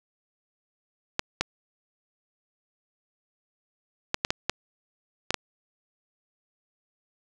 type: clicks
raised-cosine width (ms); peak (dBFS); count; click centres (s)
0.2; -6; 8; 1.194 / 1.41 / 4.144 / 4.249 / 4.305 / 4.496 / 5.306 / 5.343
effects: 8-bit